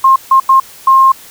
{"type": "tone bursts at uneven times", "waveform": "sine", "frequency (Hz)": 1065, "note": "C6", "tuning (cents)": 30, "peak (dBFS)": -3, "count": 4, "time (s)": [[0.04, 0.16], [0.31, 0.4], [0.49, 0.6], [0.87, 1.12]], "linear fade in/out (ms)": 5, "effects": ["white hiss -36 dBFS RMS until 1.3 s"]}